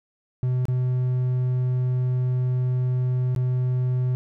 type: tone with dropouts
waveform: triangle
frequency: 126.4 Hz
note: B2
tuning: 41 cents sharp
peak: -18 dBFS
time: 0.43-4.15 s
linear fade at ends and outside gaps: 0 ms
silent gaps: 0.654-0.683 / 3.349-3.362 s
effects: none